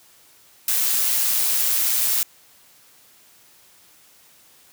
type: noise with amplitude modulation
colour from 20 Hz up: blue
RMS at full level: -19 dBFS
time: 0.68-2.23 s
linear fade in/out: 2 ms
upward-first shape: sine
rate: 121 Hz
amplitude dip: 30%
effects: white hiss -53 dBFS RMS until 4.72 s + high-pass 60 Hz 12 dB/octave